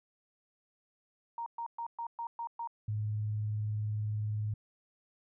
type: tone bursts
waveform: sine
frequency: 932.3 Hz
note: A#5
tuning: in tune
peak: -35 dBFS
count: 7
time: 1.38-2.674 s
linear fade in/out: 2 ms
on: 82 ms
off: 120 ms
type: tone with vibrato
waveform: sine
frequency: 106.4 Hz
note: G#2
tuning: 42 cents sharp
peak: -31 dBFS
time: 2.88-4.54 s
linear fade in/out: 5 ms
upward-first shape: triangle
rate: 20 Hz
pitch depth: 45 cents each way
effects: none